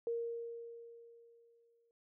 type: tone with exponential decay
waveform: sine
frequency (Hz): 466.2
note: A#4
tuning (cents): 0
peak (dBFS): -33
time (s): 0.07-1.91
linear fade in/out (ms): 1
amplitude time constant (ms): 400
effects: none